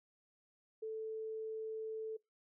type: tone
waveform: sine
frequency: 440 Hz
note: A4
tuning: in tune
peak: -39 dBFS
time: 0.82-2.17 s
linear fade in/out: 10 ms
effects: noise-tail reverb RT60 0.2 s tail -23 dB re dry